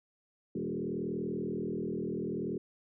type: tone with frequency modulation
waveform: sine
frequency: 293.7 Hz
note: D4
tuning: in tune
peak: -32 dBFS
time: 0.55-2.58 s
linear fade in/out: 5 ms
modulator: 40.6 Hz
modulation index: 3.3
effects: none